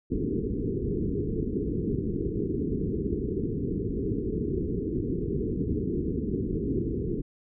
white low-pass noise, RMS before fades -29 dBFS, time 0.1-7.22 s, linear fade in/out 20 ms, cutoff 440 Hz, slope 96 dB/octave, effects none

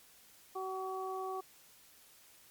harmonic tone, 377.9 Hz, F#4, 37 cents sharp, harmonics 1 / 2 / 3, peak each -40 / -41 / -42 dBFS, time 0.55-1.41 s, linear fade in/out 10 ms, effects white hiss -61 dBFS RMS until 2.5 s + MP3 96 kbps

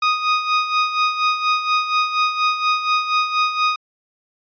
sawtooth tone with tremolo, 1244.5 Hz, D#6, in tune, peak -10 dBFS, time 0.02-3.76 s, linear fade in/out 5 ms, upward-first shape sine, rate 4.2 Hz, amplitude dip 65%, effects resampled to 11025 Hz

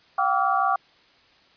sine tone cluster, 709 / 775 / 1152 / 1281 / 1395 Hz, F5 / G5 / D6 / E6 / F6, +26 / -20 / -34 / -50 / -2 cents, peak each -28 / -23 / -23 / -31 / -29 dBFS, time 0.18-0.76 s, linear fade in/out 5 ms, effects white hiss -57 dBFS RMS until 1.56 s + resampled to 11025 Hz

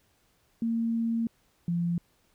sine tone pair in turn, 229.3 / 171.78 Hz, A#3 / F3, -28 / -28 cents, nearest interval perfect fourth, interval 500 cents, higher first, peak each -25 dBFS, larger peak neither, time 0.62-1.27 / 1.68-1.98 s, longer first, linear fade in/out 2 ms, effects pink hiss -68 dBFS RMS until 2.34 s

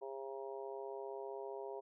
harmonic tone, 135.1 Hz, C#3, 44 cents flat, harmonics 3 / 4 / 5 / 6 / 7, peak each -45 / -50 / -50 / -56 / -52 dBFS, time 0.01-1.81 s, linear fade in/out 20 ms, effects none

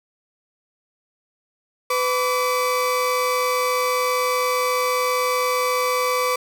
35% pulse tone pair together, 501 / 1153 Hz, B4 / D6, +25 / -32 cents, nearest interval octave + major second, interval 1443 cents, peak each -20 dBFS, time 1.9-6.36 s, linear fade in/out 5 ms, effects none

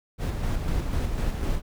brown noise with tremolo, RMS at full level -25 dBFS, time 0.18-1.62 s, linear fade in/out 50 ms, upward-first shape square, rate 4 Hz, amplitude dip 35%, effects none

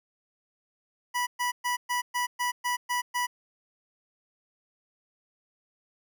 25% pulse tone bursts, 980 Hz, B5, 14 cents flat, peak -22 dBFS, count 9, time 1.14-3.27 s, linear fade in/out 20 ms, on 130 ms, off 120 ms, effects none

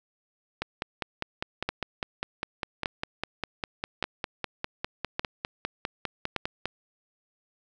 two click trains, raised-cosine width 0.3 ms, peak -13 / -11 dBFS, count 31 / 5, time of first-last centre 0.62-6.656 / 1.69-6.363 s, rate 4.97 / 0.856 Hz, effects none

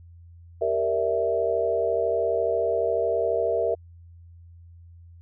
sine chord, E half-diminished seventh, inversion first, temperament equal, 392 / 466.2 / 587.3 / 659.3 Hz, G4 / Bb4 / D5 / E5, 0 / 0 / 0 / 0 cents, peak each -30 / -25 / -30 / -25 dBFS, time 0.61-3.75 s, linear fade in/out 10 ms, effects added 85 Hz sine -45 dBFS peak until 5.21 s

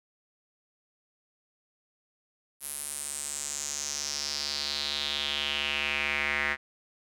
square tone with band-pass filter sweep, 72.2 Hz, D2, 29 cents flat, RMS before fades -32 dBFS, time 2.6-6.57 s, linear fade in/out 50 ms, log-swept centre 11000 to 1900 Hz, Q 4.4, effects none

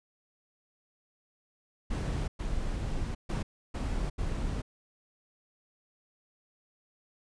brown noise bursts at uneven times, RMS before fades -32 dBFS, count 5, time 1.9-2.28 / 2.39-3.15 / 3.29-3.43 / 3.74-4.1 / 4.18-4.62 s, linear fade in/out 10 ms, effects resampled to 22050 Hz

